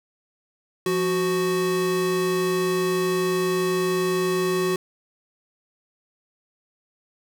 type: tone pair together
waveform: square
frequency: 174.61 / 370 Hz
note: F3 / F#4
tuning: 0 / 0 cents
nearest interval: octave + minor second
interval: 1300 cents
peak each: -29 / -22 dBFS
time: 0.86-4.76 s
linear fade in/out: 2 ms
effects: none